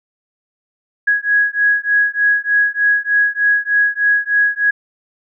sine beating tone pair, 1661.2 / 1664.5 Hz, G#6 / G#6, 0 / +3 cents, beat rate 3.3 Hz, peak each -15 dBFS, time 1.07-4.71 s, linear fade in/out 10 ms, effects none

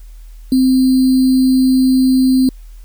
sine tone with sample-and-hold, 260 Hz, C4, 11 cents flat, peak -8 dBFS, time 0.52-2.49 s, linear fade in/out 2 ms, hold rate 4410 Hz, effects added 40 Hz sine -32 dBFS peak until 2.84 s + white hiss -53 dBFS RMS until 2.84 s

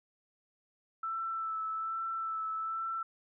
sine tone with vibrato, 1323 Hz, E6, 6 cents sharp, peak -33 dBFS, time 1.03-3.03 s, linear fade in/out 5 ms, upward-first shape sine, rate 1.2 Hz, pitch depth 20 cents each way, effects none

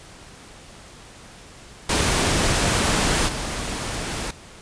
pink noise with level steps, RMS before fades -20 / -28 dBFS, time 1.89-4.31 s, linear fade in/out 5 ms, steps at 3.27 s, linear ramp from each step 20 ms, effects pink hiss -44 dBFS RMS until 4.61 s + resampled to 22050 Hz

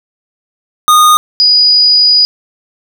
square / sine tone pair in turn, 1231 / 4924 Hz, D#6 / D#8, -19 / -19 cents, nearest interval 2 octaves, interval 2400 cents, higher second, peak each -4 dBFS, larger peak neither, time 0.88-1.17 / 1.4-2.25 s, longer second, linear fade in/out 0 ms, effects none

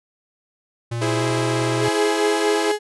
square tone with pitch glide, 117.4 to 122.31 Hz, A#2 to B2, +13 to -16 cents, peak -24 dBFS, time 0.91-1.89 s, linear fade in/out 10 ms, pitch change +71 cents, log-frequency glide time 1.18-1.23 s
sawtooth chord, E augmented, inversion none, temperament equal, 329.6 / 415.3 / 523.3 Hz, E4 / G#4 / B#4, 0 / 0 / 0 cents, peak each -19 / -21 / -25 dBFS, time 1.01-2.72 s, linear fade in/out 10 ms
clicks, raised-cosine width 2 ms, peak -26 dBFS, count 4, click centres 1.307 / 1.383 / 1.618 / 1.881 s
35% pulse tone, 419.6 Hz, G#4, 18 cents sharp, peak -18 dBFS, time 1.8-2.79 s, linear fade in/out 50 ms
effects resampled to 24000 Hz

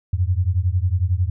sine beating tone pair, 86 / 97 Hz, F2 / G2, -26 / -18 cents, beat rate 11 Hz, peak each -19 / -20 dBFS, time 0.13-1.3 s, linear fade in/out 5 ms, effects none

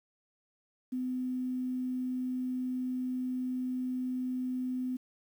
sine tone with quantisation, 253.9 Hz, B3, 48 cents sharp, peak -31 dBFS, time 0.92-4.97 s, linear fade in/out 10 ms, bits 10, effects none

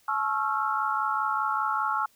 sine tone cluster, 859 / 1097 / 1318 / 1383 Hz, A5 / C#6 / E6 / F6, -42 / -18 / -1 / -17 cents, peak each -30 dBFS, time 0.08-2.06 s, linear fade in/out 5 ms, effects white hiss -63 dBFS RMS until 2.15 s

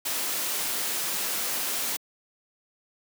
white noise, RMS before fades -29 dBFS, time 0.05-1.97 s, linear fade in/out 10 ms, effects high-pass 200 Hz 12 dB/octave

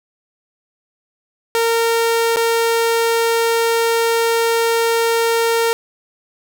sawtooth tone with dropouts, 460 Hz, A#4, 23 cents flat, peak -10 dBFS, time 1.55-5.73 s, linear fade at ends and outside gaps 0 ms, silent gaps 2.361-2.369 s, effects none

